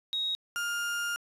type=tone pair in turn; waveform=sine / 35% pulse; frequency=3779 / 1409 Hz; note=A#7 / F6; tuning=+23 / +15 cents; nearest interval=octave + perfect fourth; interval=1708 cents; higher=first; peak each=-28 dBFS; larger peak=neither; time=0.13-0.35 / 0.56-1.16 s; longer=second; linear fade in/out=0 ms; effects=resampled to 32000 Hz + 9-bit